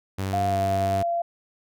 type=tone; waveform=sawtooth; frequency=96.5 Hz; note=G2; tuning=27 cents flat; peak=-22 dBFS; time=0.18-1.03 s; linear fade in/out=10 ms
type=tone with pitch glide; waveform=sine; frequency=703 to 685 Hz; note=F5 to F5; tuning=+11 to -34 cents; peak=-22 dBFS; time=0.33-1.22 s; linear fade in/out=5 ms; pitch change=-45 cents; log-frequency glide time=0.48-0.57 s
effects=none